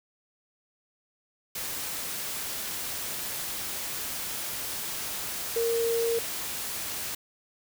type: tone in noise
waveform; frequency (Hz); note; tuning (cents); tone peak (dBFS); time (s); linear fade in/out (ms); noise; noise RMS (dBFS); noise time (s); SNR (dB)
sine; 462.2; A#4; -15; -24; 5.56-6.19; 5; white; -34; 1.55-7.15; +7
effects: none